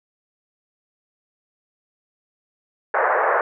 pink band-pass noise, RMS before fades -19 dBFS, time 2.94-3.41 s, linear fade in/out 2 ms, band 450 to 1800 Hz, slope 48 dB/octave, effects none

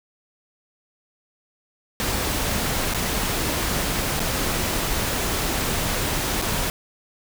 pink noise with dropouts, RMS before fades -24 dBFS, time 2-6.7 s, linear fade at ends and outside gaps 0 ms, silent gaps 2.938-2.946 / 4.195-4.202 / 6.416-6.422 s, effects none

